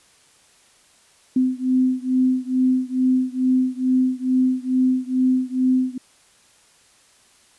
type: beating tone pair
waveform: sine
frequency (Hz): 255.7 / 258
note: C4 / C4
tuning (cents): -40 / -24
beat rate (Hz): 2.3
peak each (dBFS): -19 / -20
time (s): 1.36-5.98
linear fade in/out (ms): 5
effects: white hiss -55 dBFS RMS until 7.58 s + resampled to 24000 Hz